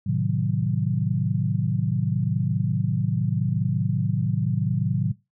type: chord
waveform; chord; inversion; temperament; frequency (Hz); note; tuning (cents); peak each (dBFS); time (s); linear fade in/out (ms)
sine; A diminished seventh; none; equal; 110 / 130.81 / 155.56 / 185; A2 / C3 / Eb3 / Gb3; 0 / 0 / 0 / 0; -26; 0.06-5.12; 10
effects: noise-tail reverb RT60 0.2 s tail -17 dB re dry